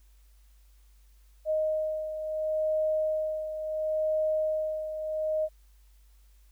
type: beating tone pair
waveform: sine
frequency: 622.3 / 623.02 Hz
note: D#5 / D#5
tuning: 0 / +2 cents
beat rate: 0.72 Hz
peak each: -27 / -34 dBFS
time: 1.45-5.49 s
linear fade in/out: 50 ms
effects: added 50 Hz sine -55 dBFS peak until 6.51 s + white hiss -69 dBFS RMS until 6.51 s